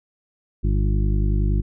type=harmonic tone; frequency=50.6 Hz; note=G#1; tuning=44 cents flat; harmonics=1 / 2 / 3 / 4 / 6 / 7; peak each=-18 / -24 / -28 / -30 / -34 / -35 dBFS; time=0.63-1.62 s; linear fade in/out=20 ms; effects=none